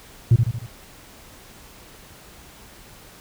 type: tone with echo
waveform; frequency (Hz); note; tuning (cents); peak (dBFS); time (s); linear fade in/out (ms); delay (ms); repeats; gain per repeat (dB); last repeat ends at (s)
sine; 116.54; A#2; 0; -7; 0.31-0.36; 5; 76; 4; -6; 0.664
effects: tanh soft clip ceiling -8 dBFS + pink hiss -46 dBFS RMS until 3.2 s